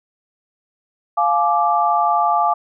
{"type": "chord", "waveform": "sine", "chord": "D diminished", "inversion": "first", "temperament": "equal with one note detuned", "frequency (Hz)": [698.5, 850.5, 1174.7], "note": ["F5", "Ab5", "D6"], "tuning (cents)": [0, 41, 0], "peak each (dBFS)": -18, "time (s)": [1.17, 2.54], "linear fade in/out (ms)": 10, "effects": []}